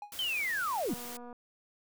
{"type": "tone with exponential decay", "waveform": "triangle", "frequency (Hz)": 827, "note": "G#5", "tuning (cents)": -8, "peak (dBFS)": -35, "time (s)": [0.02, 0.18], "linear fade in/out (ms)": 2, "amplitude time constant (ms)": 33}
{"type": "noise", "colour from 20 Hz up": "white", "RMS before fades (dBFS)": -44, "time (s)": [0.12, 1.17], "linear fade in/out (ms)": 2}
{"type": "linear sweep", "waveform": "sine", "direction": "down", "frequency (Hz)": [3156, 165.7], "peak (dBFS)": -30, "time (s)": [0.19, 0.94], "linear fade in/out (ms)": 0}
{"type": "click train", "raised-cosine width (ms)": 1, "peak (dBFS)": -35, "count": 107, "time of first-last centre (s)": [0.89, 1.328], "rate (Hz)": 242}
{"effects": []}